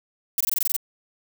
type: noise bursts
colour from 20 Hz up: violet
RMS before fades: -22 dBFS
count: 9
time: 0.38-0.765 s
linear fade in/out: 2 ms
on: 25 ms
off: 20 ms
effects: none